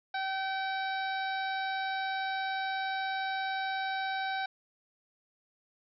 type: harmonic tone with a mistuned harmonic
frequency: 769 Hz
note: G5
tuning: 33 cents flat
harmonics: 1 / 2 / 3 / 4 / 5 / 6 / 7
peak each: -33 / -36 / -43 / -52 / -42 / -50 / -53 dBFS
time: 0.14-4.46 s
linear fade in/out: 5 ms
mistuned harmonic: 7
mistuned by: -15 cents
effects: none

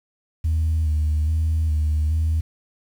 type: tone with vibrato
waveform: sine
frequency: 78.1 Hz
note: D#2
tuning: 7 cents sharp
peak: -16 dBFS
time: 0.44-2.41 s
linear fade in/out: 10 ms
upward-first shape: square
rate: 1.2 Hz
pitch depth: 35 cents each way
effects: tanh soft clip ceiling -15 dBFS + 8-bit

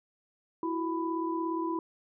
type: tone cluster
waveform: sine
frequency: 329.8 / 366.9 / 994 Hz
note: E4 / F#4 / B5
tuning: +1 / -15 / +11 cents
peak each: -31 / -38 / -34 dBFS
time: 0.63-1.79 s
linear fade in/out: 2 ms
effects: none

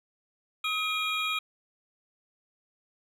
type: tone cluster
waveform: triangle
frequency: 1270 / 2412 / 3286 / 3793 Hz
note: D#6 / D7 / G#7 / A#7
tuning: +35 / +46 / -19 / +29 cents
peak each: -31 / -29 / -34 / -34 dBFS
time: 0.64-1.39 s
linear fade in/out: 5 ms
effects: none

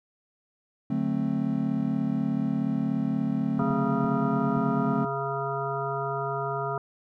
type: chord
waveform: triangle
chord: D dominant seventh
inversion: none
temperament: just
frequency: 146.83 / 183.54 / 220.2 / 264.3 Hz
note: D3 / F#3 / A3 / C4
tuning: 0 / -14 / +2 / +18 cents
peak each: -30 / -30 / -26 / -27 dBFS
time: 0.9-5.05 s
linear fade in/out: 5 ms
type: harmonic tone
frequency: 137.6 Hz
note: C#3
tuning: 12 cents flat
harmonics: 1 / 3 / 5 / 7 / 9 / 10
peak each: -34 / -33 / -33 / -35 / -34 / -38 dBFS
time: 3.59-6.78 s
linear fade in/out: 2 ms
type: clicks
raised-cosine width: 3 ms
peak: -30 dBFS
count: 4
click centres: 3.621 / 3.704 / 4.044 / 4.571 s
effects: none

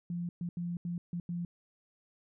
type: tone bursts at uneven times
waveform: sine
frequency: 173.4 Hz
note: F3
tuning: 12 cents flat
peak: -33 dBFS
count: 6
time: 0.1-0.29 / 0.41-0.49 / 0.57-0.77 / 0.85-0.98 / 1.13-1.2 / 1.29-1.45 s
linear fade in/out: 2 ms
effects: none

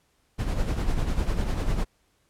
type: noise with tremolo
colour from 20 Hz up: brown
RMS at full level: -23 dBFS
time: 0.38-1.85 s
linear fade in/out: 20 ms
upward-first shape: sine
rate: 10 Hz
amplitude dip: 55%
effects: pink hiss -68 dBFS RMS until 2.29 s + low-pass 12000 Hz 12 dB/octave

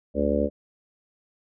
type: harmonic tone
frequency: 72.3 Hz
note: D2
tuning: 27 cents flat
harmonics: 1 / 3 / 4 / 5 / 6 / 7 / 8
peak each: -30 / -27 / -28 / -33 / -30 / -27 / -27 dBFS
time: 0.14-0.5 s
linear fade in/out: 50 ms
effects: none

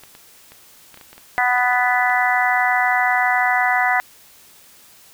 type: clicks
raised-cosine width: 0.3 ms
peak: -25 dBFS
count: 11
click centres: 0.036 / 0.151 / 0.52 / 0.943 / 0.974 / 1.012 / 1.13 / 1.18 / 1.581 / 1.731 / 2.099 s
type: harmonic tone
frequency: 247.8 Hz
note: B3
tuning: 6 cents sharp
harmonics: 3 / 4 / 5 / 6 / 7 / 8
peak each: -19 / -24 / -27 / -24 / -23 / -20 dBFS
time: 1.38-4 s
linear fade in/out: 0 ms
effects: white hiss -48 dBFS RMS until 5.13 s

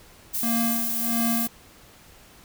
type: noise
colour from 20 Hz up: violet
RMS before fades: -27 dBFS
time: 0.33-1.48 s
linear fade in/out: 20 ms
type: tone with tremolo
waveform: square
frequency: 231.9 Hz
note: A#3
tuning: 9 cents flat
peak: -23 dBFS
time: 0.43-1.47 s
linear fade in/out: 2 ms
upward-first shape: sine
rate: 1.5 Hz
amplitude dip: 80%
effects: pink hiss -51 dBFS RMS until 2.44 s

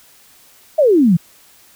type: exponential sweep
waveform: sine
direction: down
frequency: 659.3 to 157.2 Hz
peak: -8 dBFS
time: 0.78-1.17 s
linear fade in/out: 10 ms
effects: white hiss -48 dBFS RMS until 1.75 s

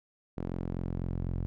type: tone with band-pass filter sweep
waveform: sawtooth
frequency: 44 Hz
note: F1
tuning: 14 cents sharp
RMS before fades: -34 dBFS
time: 0.37-1.46 s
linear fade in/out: 0 ms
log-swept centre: 270 to 110 Hz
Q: 0.73
effects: none

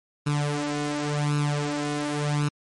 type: tone with flanger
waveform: sawtooth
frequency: 146.83 Hz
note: D3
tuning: in tune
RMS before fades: -26 dBFS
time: 0.26-2.49 s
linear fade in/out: 10 ms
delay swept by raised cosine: 0.75 to 4.05 ms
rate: 0.91 Hz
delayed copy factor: +0.8
effects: low-pass 12000 Hz 12 dB/octave + MP3 48 kbps

